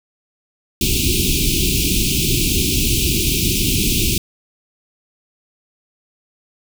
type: band-stop noise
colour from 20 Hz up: pink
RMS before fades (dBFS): -17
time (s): 0.81-4.18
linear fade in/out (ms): 2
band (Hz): 400 to 2400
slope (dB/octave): 96
effects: none